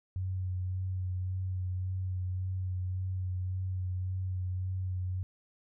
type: tone with vibrato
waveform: sine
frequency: 92.5 Hz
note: F#2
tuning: in tune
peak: -31 dBFS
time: 0.16-5.23 s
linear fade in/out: 0 ms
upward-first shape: sine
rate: 1.8 Hz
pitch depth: 19 cents each way
effects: none